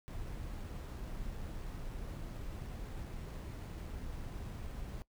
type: noise with sample-and-hold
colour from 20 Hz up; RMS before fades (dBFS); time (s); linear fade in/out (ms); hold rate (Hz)
brown; -43; 0.08-5.02; 0; 11025
effects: noise-tail reverb RT60 0.1 s tail -21 dB re dry